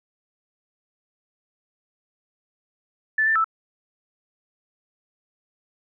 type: tone with pitch steps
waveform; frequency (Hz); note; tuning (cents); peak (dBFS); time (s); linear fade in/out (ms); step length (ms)
sine; 1751 / 1777 / 1316; A6 / A6 / E6; -9 / +17 / -3; -17; 3.18-3.444; 5; 88
effects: none